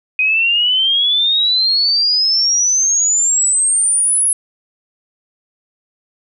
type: exponential sweep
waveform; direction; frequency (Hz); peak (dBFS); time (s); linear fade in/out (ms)
sine; up; 2494 to 10660; -11; 0.19-4.33; 2
effects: none